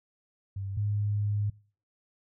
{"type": "tone pair in turn", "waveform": "sine", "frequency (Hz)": [98, 103.44], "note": ["G2", "G#2"], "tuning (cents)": [0, -6], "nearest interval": "minor second", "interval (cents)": 94, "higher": "second", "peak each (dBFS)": [-32, -26], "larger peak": "second", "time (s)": [[0.56, 0.77], [0.77, 1.5]], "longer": "second", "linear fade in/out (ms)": 5, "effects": ["noise-tail reverb RT60 0.4 s tail -22 dB re dry"]}